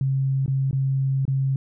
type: tone with dropouts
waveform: sine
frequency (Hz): 134.8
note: C#3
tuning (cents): -48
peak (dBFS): -19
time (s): 0.01-1.56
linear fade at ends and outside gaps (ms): 2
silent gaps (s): 0.461-0.479 / 0.711-0.729 / 1.253-1.279
effects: none